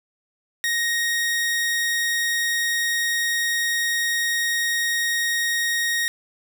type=tone; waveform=sawtooth; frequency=1870 Hz; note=A#6; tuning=5 cents sharp; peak=-17 dBFS; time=0.64-6.08 s; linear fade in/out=0 ms; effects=none